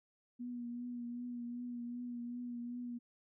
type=tone with vibrato; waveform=sine; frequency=241.6 Hz; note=B3; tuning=38 cents flat; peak=-40 dBFS; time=0.39-2.99 s; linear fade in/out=20 ms; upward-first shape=triangle; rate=2.6 Hz; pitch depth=31 cents each way; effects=none